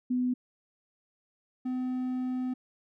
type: tone pair in turn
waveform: sine / triangle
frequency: 250 / 254.2 Hz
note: B3 / C4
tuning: +21 / -50 cents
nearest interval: unison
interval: 29 cents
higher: second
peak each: -25 / -27 dBFS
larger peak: first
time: 0.1-0.34 / 1.65-2.54 s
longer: second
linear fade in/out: 10 ms
effects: none